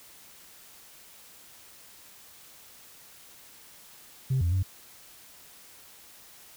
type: tone with pitch steps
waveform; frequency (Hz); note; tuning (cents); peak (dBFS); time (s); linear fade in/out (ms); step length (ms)
sine; 131.8 / 86 / 94.2; C3 / F2 / F#2; +13 / -26 / +32; -21; 4.3-4.63; 10; 110
effects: tanh soft clip ceiling -20 dBFS + white hiss -52 dBFS RMS until 6.56 s